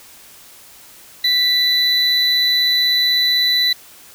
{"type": "tone pair together", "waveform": "triangle", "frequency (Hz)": [1975.5, 3982], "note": ["B6", "B7"], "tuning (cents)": [0, 14], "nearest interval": "octave", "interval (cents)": 1214, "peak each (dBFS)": [-20, -12], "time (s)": [1.24, 3.73], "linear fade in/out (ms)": 5, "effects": ["white hiss -43 dBFS RMS until 4.14 s"]}